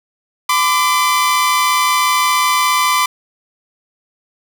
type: tone pair together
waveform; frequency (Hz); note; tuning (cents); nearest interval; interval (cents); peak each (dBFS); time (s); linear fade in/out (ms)
sawtooth; 1014.6 / 1174.7; B5 / D6; +46 / 0; minor third; 254; -11; 0.49-3.06; 5
effects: none